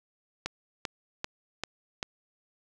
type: click train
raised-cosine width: 0.2 ms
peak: -14 dBFS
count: 5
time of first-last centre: 0.46-2.029 s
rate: 2.55 Hz
effects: none